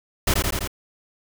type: noise with echo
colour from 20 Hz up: pink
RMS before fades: -19 dBFS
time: 0.27-0.34 s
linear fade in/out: 5 ms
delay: 84 ms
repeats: 4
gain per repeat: -2 dB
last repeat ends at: 0.676 s
effects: none